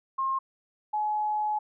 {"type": "tone pair in turn", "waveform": "sine", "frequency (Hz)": [1068, 847.7], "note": ["C6", "G#5"], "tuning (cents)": [35, 35], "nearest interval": "major third", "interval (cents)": 400, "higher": "first", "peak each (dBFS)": -25, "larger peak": "neither", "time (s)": [[0.18, 0.39], [0.93, 1.59]], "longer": "second", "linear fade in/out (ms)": 10, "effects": []}